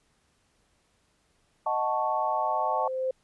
sine chord, D# half-diminished seventh, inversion none, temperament equal, 622.3 / 740 / 880 / 1108.7 Hz, D#5 / F#5 / A5 / C#6, 0 / 0 / 0 / 0 cents, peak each -31 / -31 / -28 / -31 dBFS, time 1.66-2.88 s, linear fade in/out 5 ms
sine tone with exponential growth, 520 Hz, C5, 11 cents flat, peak -24 dBFS, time 1.68-3.11 s, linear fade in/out 5 ms, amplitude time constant 310 ms
effects pink hiss -69 dBFS RMS until 3.23 s + resampled to 24000 Hz

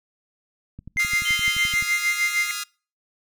click train, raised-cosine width 5 ms, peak -25 dBFS, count 13, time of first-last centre 0.79-1.824 s, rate 11.6 Hz
triangle tone with tremolo, 2093 Hz, C7, in tune, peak -16 dBFS, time 0.97-2.51 s, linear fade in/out 0 ms, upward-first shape sine, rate 6.5 Hz, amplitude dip 75%
10% pulse chord, F half-diminished seventh, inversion third, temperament equal with one note detuned, 1244.5 / 1396.9 / 1661.2 / 2025 Hz, Eb6 / F6 / Ab6 / Cb7, 0 / 0 / 0 / +43 cents, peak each -25 / -24 / -28 / -25 dBFS, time 0.99-2.64 s, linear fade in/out 10 ms
sine tone, 3095 Hz, G7, 23 cents flat, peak -26 dBFS, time 1.25-1.73 s, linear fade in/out 5 ms
effects noise-tail reverb RT60 0.4 s tail -26 dB re dry

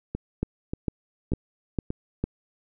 two click trains, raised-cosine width 3 ms, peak -12 / -16 dBFS, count 5 / 4, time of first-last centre 0.43-2.24 / 0.15-1.904 s, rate 2.21 / 1.71 Hz, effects none

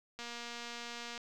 click train, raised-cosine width 0.2 ms, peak -27 dBFS, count 235, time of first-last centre 0.19-1.177 s, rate 237 Hz, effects none

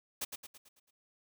white noise with echo, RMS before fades -36 dBFS, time 0.21-0.25 s, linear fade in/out 10 ms, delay 110 ms, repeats 6, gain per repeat -6 dB, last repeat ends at 0.91 s, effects none

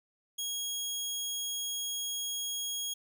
20% pulse tone, 3300 Hz, G#7, 12 cents flat, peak -28 dBFS, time 0.38-2.94 s, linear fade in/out 10 ms, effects none

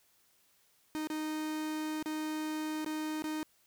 45% pulse tone with dropouts, 309.5 Hz, D#4, 9 cents flat, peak -34 dBFS, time 0.95-3.43 s, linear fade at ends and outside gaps 0 ms, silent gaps 1.072-1.101 / 2.026-2.059 / 2.846-2.862 / 3.222-3.241 s, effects white hiss -69 dBFS RMS until 3.66 s

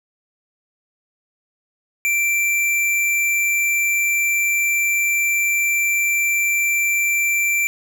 square tone, 2349 Hz, D7, in tune, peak -17 dBFS, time 2.05-7.67 s, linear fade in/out 0 ms, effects 8-bit

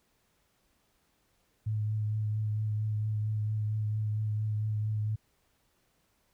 sine tone with vibrato, 107.1 Hz, A2, 46 cents flat, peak -28 dBFS, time 1.66-5.16 s, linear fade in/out 10 ms, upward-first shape triangle, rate 4.4 Hz, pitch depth 23 cents each way, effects pink hiss -72 dBFS RMS until 6.33 s

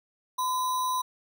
sine tone with sample-and-hold, 1015 Hz, B5, 47 cents sharp, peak -25 dBFS, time 0.38-1.02 s, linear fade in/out 10 ms, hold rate 4900 Hz, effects none

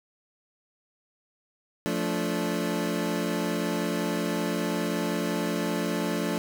25% pulse chord, D minor, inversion first, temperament equal with one note detuned, 174.61 / 220 / 290 Hz, F3 / A3 / D4, 0 / 0 / -22 cents, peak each -27 dBFS, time 1.86-6.38 s, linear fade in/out 0 ms, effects none

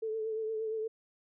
sine tone with vibrato, 440 Hz, A4, in tune, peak -32 dBFS, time 0.02-0.88 s, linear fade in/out 10 ms, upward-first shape triangle, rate 8.6 Hz, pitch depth 40 cents each way, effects none

